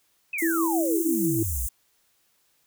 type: exponential sweep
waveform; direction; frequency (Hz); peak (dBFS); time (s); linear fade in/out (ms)
sine; down; 2627 to 51.5; -27; 0.33-1.67; 5
type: high-pass noise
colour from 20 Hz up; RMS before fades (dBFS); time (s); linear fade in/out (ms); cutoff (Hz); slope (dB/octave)
white; -32; 0.38-1.69; 5; 6600; 48
type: tone with tremolo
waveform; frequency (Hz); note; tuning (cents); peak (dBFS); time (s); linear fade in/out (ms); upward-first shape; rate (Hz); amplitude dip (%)
sine; 329.6; E4; 0; -21; 0.42-1.43; 5; sine; 6.2; 35
effects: white hiss -67 dBFS RMS until 2.66 s